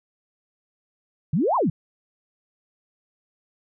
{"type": "exponential two-way sweep", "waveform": "sine", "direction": "up then down", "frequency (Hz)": [132.1, 1118, 132.1], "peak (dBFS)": -18, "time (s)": [1.33, 1.7], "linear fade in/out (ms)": 5, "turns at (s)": 1.56, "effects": []}